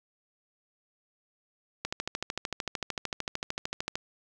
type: click train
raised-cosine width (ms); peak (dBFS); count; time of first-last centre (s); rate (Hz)
0.2; -14; 29; 1.85-3.955; 13.3
effects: none